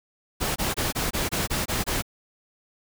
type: noise bursts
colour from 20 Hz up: pink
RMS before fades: -26 dBFS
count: 9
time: 0.4-2.024 s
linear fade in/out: 20 ms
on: 160 ms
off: 23 ms
effects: none